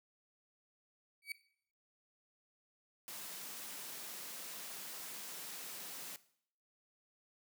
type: tone with exponential growth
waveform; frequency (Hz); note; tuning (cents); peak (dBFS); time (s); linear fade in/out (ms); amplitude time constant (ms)
35% pulse; 2273; C#7; +43; -34; 1.22-1.32; 2; 21
type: high-pass noise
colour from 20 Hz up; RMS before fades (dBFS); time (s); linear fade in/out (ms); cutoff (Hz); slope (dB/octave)
white; -47; 3.08-6.16; 0; 140; 48
effects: noise-tail reverb RT60 0.6 s tail -17 dB re dry